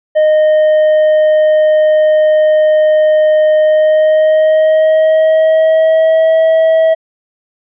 triangle tone with pitch glide, 617 to 644.7 Hz, D#5 to E5, -15 to -39 cents, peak -4 dBFS, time 0.15-6.95 s, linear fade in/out 20 ms, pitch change +76 cents, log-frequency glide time 3.58-6.37 s, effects resampled to 8000 Hz

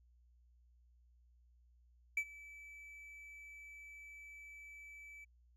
triangle tone with ADSR envelope, 2307 Hz, D7, 31 cents flat, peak -29 dBFS, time 2.17-5.25 s, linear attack 4 ms, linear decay 64 ms, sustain -21 dB, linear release 13 ms, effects added 60 Hz sine -65 dBFS peak until 5.56 s

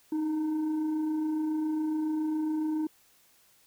sine tone with frequency modulation, 311.1 Hz, D#4, in tune, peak -25 dBFS, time 0.12-2.87 s, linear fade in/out 5 ms, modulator 595 Hz, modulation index 0.21, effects tanh soft clip ceiling -25 dBFS + white hiss -63 dBFS RMS until 3.66 s

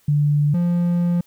sine / triangle tone pair in turn, 146.83 / 174.01 Hz, D3 / F3, 0 / -6 cents, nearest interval minor third, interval 294 cents, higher second, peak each -14 dBFS, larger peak neither, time 0.08-0.54 / 0.54-1.21 s, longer second, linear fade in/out 5 ms, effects white hiss -59 dBFS RMS until 1.26 s

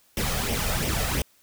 pink noise with flanger, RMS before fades -26 dBFS, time 0.17-1.22 s, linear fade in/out 2 ms, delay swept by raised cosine 0.34 to 1.64 ms, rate 2.9 Hz, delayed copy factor +0.6, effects white hiss -61 dBFS RMS until 1.42 s

